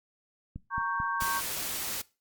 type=click train; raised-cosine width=5 ms; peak=-26 dBFS; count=4; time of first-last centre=0.56-1.222 s; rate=4.53 Hz
type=chord; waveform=sine; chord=G diminished; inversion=first; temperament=equal; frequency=932.3 / 1108.7 / 1568 Hz; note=Bb5 / Db6 / G6; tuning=0 / 0 / 0 cents; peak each=-34 / -31 / -33 dBFS; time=0.7-1.42 s; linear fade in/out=50 ms
type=noise; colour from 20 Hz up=white; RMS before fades=-34 dBFS; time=1.2-2.02 s; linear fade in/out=10 ms
effects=noise-tail reverb RT60 0.3 s tail -21 dB re dry + Opus 48 kbps